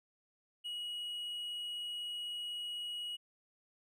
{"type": "tone", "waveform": "triangle", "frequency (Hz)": 2906, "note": "F#7", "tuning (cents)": -32, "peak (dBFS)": -37, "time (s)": [0.64, 3.17], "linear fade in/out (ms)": 20, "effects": []}